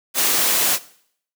white noise, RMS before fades -18 dBFS, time 0.14-0.79 s, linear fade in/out 50 ms, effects noise-tail reverb RT60 0.6 s tail -18 dB re dry + high-pass 200 Hz 12 dB/octave

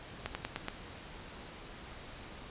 slowing click train, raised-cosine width 0.3 ms, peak -19 dBFS, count 5, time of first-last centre 0.26-0.684 s, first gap 90 ms, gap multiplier 1.11, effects pink hiss -48 dBFS RMS until 2.5 s + resampled to 8000 Hz

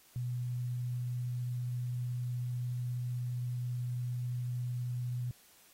sine tone, 123.3 Hz, B2, 2 cents flat, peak -33 dBFS, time 0.16-5.31 s, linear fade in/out 0 ms, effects white hiss -62 dBFS RMS until 5.73 s + AAC 48 kbps

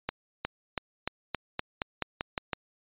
accelerating click train, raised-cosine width 0.3 ms, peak -13 dBFS, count 11, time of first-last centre 0.09-2.532 s, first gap 360 ms, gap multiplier 0.91, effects resampled to 8000 Hz

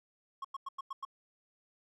triangle tone bursts, 1088 Hz, C#6, 33 cents flat, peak -35 dBFS, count 6, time 0.42-1.051 s, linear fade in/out 5 ms, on 26 ms, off 95 ms, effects none

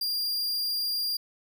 45% pulse tone, 4791 Hz, D8, 34 cents sharp, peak -26 dBFS, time 0.01-1.17 s, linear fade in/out 5 ms, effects none

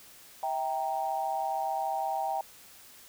sine chord, E diminished, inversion none, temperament equal with one note detuned, 649.1 / 784 / 932.3 Hz, E5 / G5 / Bb5, -27 / 0 / 0 cents, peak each -36 / -30 / -36 dBFS, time 0.43-2.41 s, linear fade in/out 2 ms, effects white hiss -53 dBFS RMS until 3.08 s

